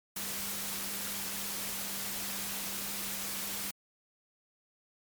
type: tone in noise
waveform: sine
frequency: 197.8 Hz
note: G3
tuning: 16 cents sharp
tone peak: -48 dBFS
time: 0.16-3.71 s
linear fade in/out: 5 ms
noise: white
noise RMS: -37 dBFS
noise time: 0.16-3.71 s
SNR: -14 dB
effects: MP3 96 kbps